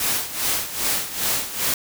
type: noise with tremolo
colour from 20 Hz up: white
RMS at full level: -21 dBFS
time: 0-1.74 s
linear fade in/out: 2 ms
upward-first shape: sine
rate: 2.5 Hz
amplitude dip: 75%
effects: none